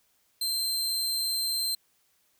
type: tone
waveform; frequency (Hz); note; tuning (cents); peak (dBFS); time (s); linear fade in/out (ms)
sawtooth; 4131; C8; -23; -24; 0.41-1.75; 5
effects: white hiss -69 dBFS RMS until 2.39 s